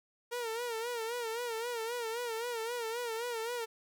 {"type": "tone with vibrato", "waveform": "sawtooth", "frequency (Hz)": 466.2, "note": "A#4", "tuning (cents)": 0, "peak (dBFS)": -31, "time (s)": [0.31, 3.66], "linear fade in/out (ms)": 20, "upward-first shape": "sine", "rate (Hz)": 3.8, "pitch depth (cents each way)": 87, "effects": []}